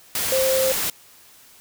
sine tone in noise, 526 Hz, C5, 9 cents sharp, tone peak -18 dBFS, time 0.32-0.72 s, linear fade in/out 2 ms, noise white, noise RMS -24 dBFS, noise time 0.15-0.9 s, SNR +3 dB, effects white hiss -50 dBFS RMS until 1.6 s

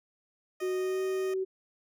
15% pulse tone, 619 Hz, D#5, 9 cents flat, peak -34 dBFS, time 0.6-1.34 s, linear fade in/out 5 ms
sine tone with pitch glide, 370 to 378.9 Hz, F#4 to F#4, 0 to +41 cents, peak -28 dBFS, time 0.61-1.45 s, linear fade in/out 20 ms, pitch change +41 cents, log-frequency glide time 0.76-1.02 s
effects none

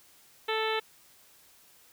harmonic tone, 440 Hz, A4, in tune, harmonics 1 / 2 / 3 / 4 / 5 / 6 / 7 / 8 / 9, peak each -31 / -34 / -36 / -37 / -38 / -39 / -39 / -40 / -41 dBFS, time 0.48-0.8 s, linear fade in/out 10 ms, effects white hiss -59 dBFS RMS until 1.92 s

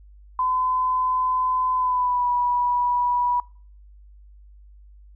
sine tone with pitch glide, 1017 to 976.7 Hz, C6 to B5, -50 to -20 cents, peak -19 dBFS, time 0.39-3.4 s, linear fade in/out 2 ms, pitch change -70 cents, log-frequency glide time 1.74-2.29 s, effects noise-tail reverb RT60 0.5 s tail -26 dB re dry + added 50 Hz sine -45 dBFS peak until 5.15 s

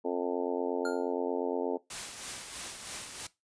harmonic tone, 88.5 Hz, F2, 23 cents sharp, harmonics 3 / 4 / 5 / 6 / 7 / 8 / 9 / 10, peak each -36 / -36 / -32 / -39 / -39 / -45 / -44 / -42 dBFS, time 0.04-1.78 s, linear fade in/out 20 ms
square tone with exponential decay, 1408 Hz, F6, 14 cents sharp, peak -34 dBFS, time 0.85-1.13 s, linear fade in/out 2 ms, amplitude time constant 60 ms
white noise with tremolo, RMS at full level -38 dBFS, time 1.9-3.27 s, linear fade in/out 5 ms, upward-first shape sine, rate 3.1 Hz, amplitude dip 45%
effects noise-tail reverb RT60 0.2 s tail -18 dB re dry + resampled to 22050 Hz

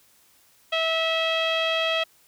sawtooth tone with low-pass filter, 650 Hz, E5, 24 cents flat, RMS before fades -24 dBFS, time 0.72-2.04 s, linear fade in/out 10 ms, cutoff 3100 Hz, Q 5.5, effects white hiss -59 dBFS RMS until 2.27 s

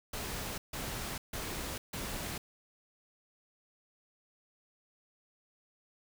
pink noise bursts, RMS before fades -39 dBFS, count 4, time 0.13-2.38 s, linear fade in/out 5 ms, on 450 ms, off 150 ms, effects none

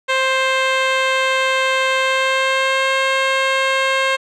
10% pulse tone with pitch glide, 526 to 533 Hz, C5 to C5, +9 to +32 cents, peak -6 dBFS, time 0.08-4.17 s, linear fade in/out 20 ms, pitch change +23 cents, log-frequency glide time 1.98-2.91 s, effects low-pass 5000 Hz 12 dB/octave

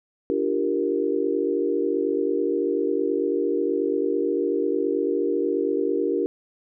sine chord, G minor seventh, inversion second, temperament equal with one note detuned, 293.7 / 343.4 / 392 / 466.2 Hz, D4 / F4 / G4 / Bb4, 0 / -29 / 0 / 0 cents, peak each -27 / -27 / -25 / -26 dBFS, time 0.3-6.26 s, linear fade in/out 0 ms, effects none

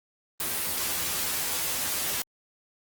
white noise with comb filter, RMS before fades -29 dBFS, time 0.4-2.22 s, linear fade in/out 2 ms, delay 12 ms, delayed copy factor +0.85, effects Opus 32 kbps

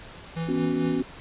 square tone with tremolo, 164.81 Hz, E3, in tune, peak -27 dBFS, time 0.36-1.01 s, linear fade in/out 10 ms, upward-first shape triangle, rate 4.5 Hz, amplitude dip 60%
sine chord, B suspended second, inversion none, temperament equal, 246.9 / 277.2 / 370 Hz, B3 / C#4 / F#4, 0 / 0 / 0 cents, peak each -28 / -26 / -29 dBFS, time 0.48-1.03 s, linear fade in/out 10 ms
effects pink hiss -44 dBFS RMS until 1.2 s + resampled to 8000 Hz

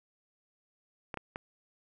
clicks, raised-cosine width 0.5 ms, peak -22 dBFS, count 3, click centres 1.142 / 1.173 / 1.359 s, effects none

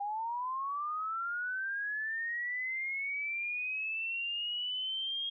sine linear sweep, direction up, 798 to 3266 Hz, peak -33 dBFS, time 0-5.3 s, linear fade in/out 10 ms, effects none

